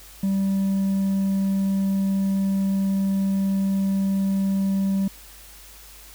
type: tone with hard clipping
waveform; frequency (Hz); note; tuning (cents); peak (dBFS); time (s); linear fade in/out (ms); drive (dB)
sine; 194.6; G3; -12; -20; 0.23-5.08; 5; 2
effects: added 50 Hz sine -48 dBFS peak until 6.14 s + white hiss -46 dBFS RMS until 6.14 s